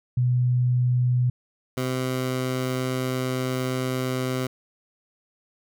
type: tone pair in turn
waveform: sine / 15% pulse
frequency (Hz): 124.2 / 128.73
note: B2 / C3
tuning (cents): +10 / -28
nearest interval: minor second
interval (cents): 62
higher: second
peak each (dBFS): -18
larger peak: neither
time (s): 0.17-1.3 / 1.77-4.47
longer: second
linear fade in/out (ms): 5
effects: none